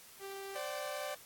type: tone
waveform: sawtooth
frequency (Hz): 392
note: G4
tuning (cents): 0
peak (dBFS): -39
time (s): 0.19-0.59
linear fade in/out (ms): 50
type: chord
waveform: sawtooth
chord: C suspended second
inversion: none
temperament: equal with one note detuned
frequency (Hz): 523.3 / 587.3 / 764.3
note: C5 / D5 / G5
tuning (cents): 0 / 0 / -44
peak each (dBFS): -41 / -36 / -41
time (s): 0.55-1.15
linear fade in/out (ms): 10
effects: white hiss -56 dBFS RMS until 1.25 s + AAC 64 kbps